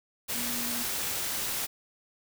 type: tone in noise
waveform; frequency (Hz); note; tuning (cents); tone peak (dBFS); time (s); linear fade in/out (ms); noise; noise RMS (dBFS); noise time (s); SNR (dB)
sine; 240; B3; -49; -38; 0.34-0.84; 20; white; -32; 0.28-1.67; -9
effects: none